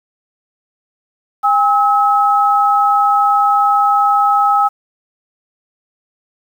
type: tone pair together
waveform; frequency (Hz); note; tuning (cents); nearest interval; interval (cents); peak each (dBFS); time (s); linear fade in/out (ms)
sine; 810 / 1287.4; G#5 / E6; -43 / -41; minor sixth; 802; -12; 1.43-4.69; 20
effects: 7-bit